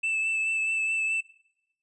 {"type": "tone with vibrato", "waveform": "triangle", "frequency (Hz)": 2637, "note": "E7", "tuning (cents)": 0, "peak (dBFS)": -23, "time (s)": [0.03, 1.21], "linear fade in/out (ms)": 10, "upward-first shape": "triangle", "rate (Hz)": 4.7, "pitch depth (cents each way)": 21, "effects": ["noise-tail reverb RT60 1.0 s tail -25 dB re dry", "resampled to 24000 Hz"]}